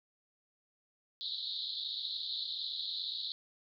pink band-pass noise, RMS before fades -39 dBFS, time 1.21-3.32 s, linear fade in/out 0 ms, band 3600 to 4300 Hz, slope 96 dB/octave, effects none

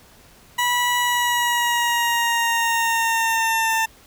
20% pulse tone with pitch glide, 976 to 895 Hz, B5 to A5, -21 to +29 cents, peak -13 dBFS, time 0.58-3.86 s, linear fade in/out 10 ms, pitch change -150 cents, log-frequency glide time 0.99-3.74 s, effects pink hiss -50 dBFS RMS until 4.06 s

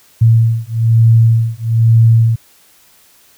sine beating tone pair, 113.5 / 114.6 Hz, A#2 / A#2, -46 / -29 cents, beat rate 1.1 Hz, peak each -10 dBFS, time 0.21-2.36 s, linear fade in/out 10 ms, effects white hiss -48 dBFS RMS until 3.37 s

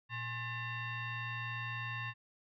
sine tone with frequency modulation, 830.6 Hz, G#5, in tune, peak -37 dBFS, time 0.09-2.14 s, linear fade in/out 50 ms, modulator 948 Hz, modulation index 2.2, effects none

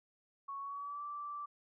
sine tone with pitch glide, 1108.7 to 1167.2 Hz, C#6 to D6, 0 to -11 cents, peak -40 dBFS, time 0.48-1.46 s, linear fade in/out 10 ms, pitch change +89 cents, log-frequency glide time 0.6-1.03 s, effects none

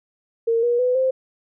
sine tone with pitch steps, 459.1 / 479.1 / 500.1 / 521.9 Hz, A#4 / A#4 / B4 / C5, -26 / +47 / +22 / -4 cents, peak -16 dBFS, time 0.47-1.11 s, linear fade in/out 10 ms, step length 160 ms, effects none

